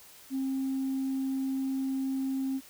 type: tone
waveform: sine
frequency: 266.9 Hz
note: C4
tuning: 35 cents sharp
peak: -27 dBFS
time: 0.3-2.61 s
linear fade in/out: 50 ms
effects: tanh soft clip ceiling -25 dBFS + white hiss -53 dBFS RMS until 2.69 s